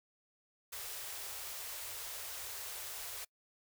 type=band-stop noise; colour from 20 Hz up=white; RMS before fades=-44 dBFS; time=0.72-3.25 s; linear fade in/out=10 ms; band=110 to 380 Hz; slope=48 dB/octave; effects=noise-tail reverb RT60 0.1 s tail -25 dB re dry